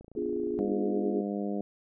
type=click train; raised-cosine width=2 ms; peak=-36 dBFS; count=21; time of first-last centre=0.01-0.719 s; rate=28.2 Hz
type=chord; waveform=sine; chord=B diminished seventh; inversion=none; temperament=equal; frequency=246.9 / 293.7 / 349.2 / 415.3 Hz; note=B3 / D4 / F4 / Ab4; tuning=0 / 0 / 0 / 0 cents; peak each=-37 / -37 / -33 / -32 dBFS; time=0.16-1.21 s; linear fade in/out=5 ms
type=harmonic tone; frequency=101.5 Hz; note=G#2; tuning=39 cents flat; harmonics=2 / 3 / 4 / 5 / 6 / 7; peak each=-32 / -36 / -38 / -40 / -42 / -43 dBFS; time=0.59-1.61 s; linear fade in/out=0 ms
effects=none